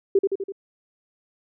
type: tone with echo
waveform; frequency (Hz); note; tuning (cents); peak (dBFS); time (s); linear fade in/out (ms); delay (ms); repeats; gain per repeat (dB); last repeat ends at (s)
sine; 392; G4; 0; -13; 0.15-0.19; 5; 83; 4; -4; 0.522
effects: none